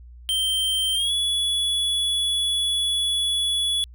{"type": "tone with pitch glide", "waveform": "square", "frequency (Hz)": [3136, 3400], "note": ["G7", "G#7"], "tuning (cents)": [0, 40], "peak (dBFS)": -21, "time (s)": [0.29, 3.84], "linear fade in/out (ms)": 0, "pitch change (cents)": 140, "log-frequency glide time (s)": [0.94, 1.12], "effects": ["added 60 Hz sine -41 dBFS peak until 3.94 s"]}